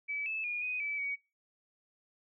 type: tone with pitch steps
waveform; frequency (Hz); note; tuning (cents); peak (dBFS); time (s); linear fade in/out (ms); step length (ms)
sine; 2295 / 2615 / 2435 / 2496 / 2304 / 2254; D7 / E7 / D#7 / D#7 / D7 / C#7; -40 / -15 / -38 / +5 / -34 / +28; -33; 0.08-1.16; 20; 180
effects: noise-tail reverb RT60 0.3 s tail -24 dB re dry